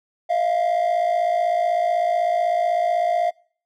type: tone pair together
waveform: triangle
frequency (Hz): 641 / 697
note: E5 / F5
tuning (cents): -49 / -4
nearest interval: minor second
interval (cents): 145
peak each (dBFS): -20 / -16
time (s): 0.29-3.31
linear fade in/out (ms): 20
effects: noise-tail reverb RT60 0.5 s tail -26 dB re dry + tanh soft clip ceiling -12 dBFS